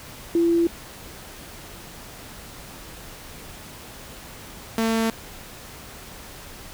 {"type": "tone pair in turn", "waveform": ["sine", "sawtooth"], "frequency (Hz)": [338.1, 225.2], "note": ["E4", "A3"], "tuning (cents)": [44, 40], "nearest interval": "perfect fifth", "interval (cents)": 704, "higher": "first", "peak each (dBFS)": -16, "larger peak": "neither", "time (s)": [[0.35, 0.67], [4.78, 5.1]], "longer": "neither", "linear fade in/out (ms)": 2, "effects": ["pink hiss -41 dBFS RMS until 6.73 s"]}